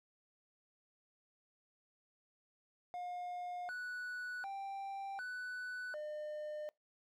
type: tone with pitch steps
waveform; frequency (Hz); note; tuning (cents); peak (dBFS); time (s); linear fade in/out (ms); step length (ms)
triangle; 714 / 1478 / 786 / 1491 / 604; F5 / F#6 / G5 / F#6 / D5; +38 / -2 / +4 / +13 / +48; -39; 2.94-6.69; 0; 750
effects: noise-tail reverb RT60 0.2 s tail -25 dB re dry